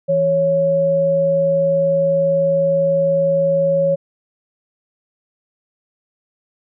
sine tone pair together, 164.81 / 553.7 Hz, E3 / C#5, 0 / -2 cents, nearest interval octave + major sixth, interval 2098 cents, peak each -23 / -13 dBFS, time 0.08-3.96 s, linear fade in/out 20 ms, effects none

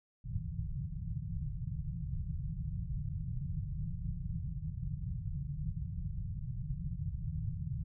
white low-pass noise, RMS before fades -38 dBFS, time 0.24-7.84 s, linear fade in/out 10 ms, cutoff 170 Hz, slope 96 dB/octave, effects none

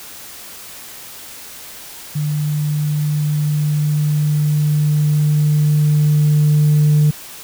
sine tone with level ramp, 150 Hz, D3, 37 cents sharp, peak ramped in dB -16 to -7 dBFS, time 2.15-7.11 s, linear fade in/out 10 ms, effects tanh soft clip ceiling -7 dBFS + white hiss -35 dBFS RMS until 7.43 s

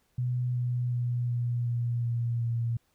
sine tone with pitch steps, 124 / 122.79 / 121.59 / 120.4 / 119.22 / 118.06 / 116.91 Hz, B2 / B2 / B2 / B2 / A#2 / A#2 / A#2, +7 / -10 / -27 / -44 / +39 / +22 / +5 cents, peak -26 dBFS, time 0.18-2.77 s, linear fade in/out 5 ms, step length 370 ms, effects pink hiss -71 dBFS RMS until 2.94 s

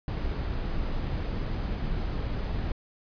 brown noise, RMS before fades -30 dBFS, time 0.08-2.72 s, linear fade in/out 2 ms, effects resampled to 11025 Hz

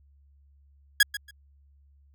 sawtooth tone with echo, 1661.2 Hz, G#6, in tune, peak -11 dBFS, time 1-1.03 s, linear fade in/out 5 ms, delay 140 ms, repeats 2, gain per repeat -15 dB, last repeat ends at 1.31 s, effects added 70 Hz sine -56 dBFS peak until 2.14 s

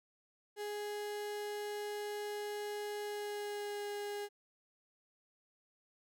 35% pulse tone with pitch glide, 415.3 to 410.5 Hz, G#4 to G#4, 0 to -20 cents, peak -37 dBFS, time 0.56-4.29 s, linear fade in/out 50 ms, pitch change -20 cents, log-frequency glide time 3.02-3.87 s, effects none

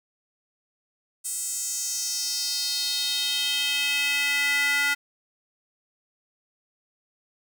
square tone with high-pass filter sweep, 285.8 Hz, D4, 47 cents flat, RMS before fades -26 dBFS, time 1.24-4.95 s, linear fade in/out 20 ms, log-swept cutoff 8400 to 1700 Hz, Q 3.4, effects none

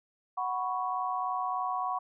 sine chord, F# suspended fourth, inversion none, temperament just, 740 / 986.7 / 1110 Hz, F#5 / B5 / C#6, 0 / -2 / +2 cents, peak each -33 / -35 / -33 dBFS, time 0.37-1.99 s, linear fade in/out 10 ms, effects none

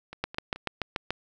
two click trains, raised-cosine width 0.3 ms, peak -24 / -12 dBFS, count 3 / 7, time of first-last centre 0.13-0.56 / 0.24-1.106 s, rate 4.65 / 6.93 Hz, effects none

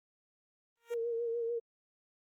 10% pulse tone with exponential growth, 466.2 Hz, A#4, in tune, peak -36 dBFS, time 0.77-0.94 s, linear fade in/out 1 ms, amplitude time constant 35 ms
sine tone with vibrato, 466.2 Hz, A#4, in tune, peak -32 dBFS, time 0.9-1.6 s, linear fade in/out 20 ms, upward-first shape sine, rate 6.8 Hz, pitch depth 37 cents each way
effects Opus 32 kbps

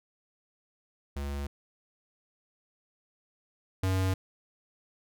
square tone pair in turn, 70.6 / 94.24 Hz, C#2 / F#2, +32 / +32 cents, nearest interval perfect fourth, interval 500 cents, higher second, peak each -33 / -26 dBFS, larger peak second, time 1.16-1.47 / 3.83-4.14 s, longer neither, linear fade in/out 5 ms, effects none

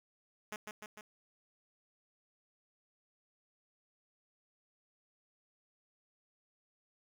5% pulse tone with echo, 212.1 Hz, G#3, 37 cents sharp, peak -29 dBFS, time 0.52-0.56 s, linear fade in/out 2 ms, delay 150 ms, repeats 3, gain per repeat -3 dB, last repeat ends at 1.01 s, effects none

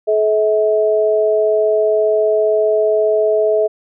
sine tone pair together, 429 / 644 Hz, A4 / E5, -44 / -41 cents, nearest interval perfect fifth, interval 703 cents, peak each -14 dBFS, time 0.07-3.68 s, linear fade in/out 20 ms, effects none

